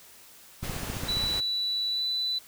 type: noise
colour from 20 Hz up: pink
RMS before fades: -36 dBFS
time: 0.62-1.41 s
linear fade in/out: 20 ms
type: click train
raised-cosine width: 5 ms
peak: -23 dBFS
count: 10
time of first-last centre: 0.63-1.238 s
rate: 14.8 Hz
type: tone with pitch glide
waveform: sine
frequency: 3951 to 3985 Hz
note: B7 to B7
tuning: 0 to +15 cents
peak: -26 dBFS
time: 1.08-2.39 s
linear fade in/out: 10 ms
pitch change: +15 cents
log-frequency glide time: 1.9-2.04 s
effects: white hiss -52 dBFS RMS until 2.47 s